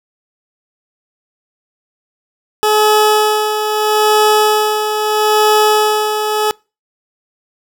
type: tone with tremolo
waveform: 20% pulse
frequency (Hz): 426.3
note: G#4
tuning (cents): +45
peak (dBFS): -3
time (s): 2.63-6.51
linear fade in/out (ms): 0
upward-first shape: sine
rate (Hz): 0.77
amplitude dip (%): 55
effects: noise-tail reverb RT60 0.3 s tail -26 dB re dry